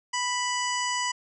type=harmonic tone with a mistuned harmonic; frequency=987.8 Hz; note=B5; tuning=in tune; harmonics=1 / 2 / 3 / 5 / 6 / 7 / 8; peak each=-29 / -32 / -34 / -36 / -37 / -37 / -38 dBFS; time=0.13-1.12 s; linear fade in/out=10 ms; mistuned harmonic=5; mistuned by=-21 cents; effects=none